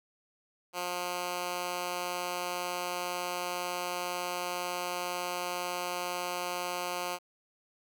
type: tone with high-pass filter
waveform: 10% pulse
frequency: 178 Hz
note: F3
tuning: 33 cents sharp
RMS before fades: -35 dBFS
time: 0.73-7.19 s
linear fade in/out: 50 ms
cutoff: 470 Hz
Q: 0.52
effects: none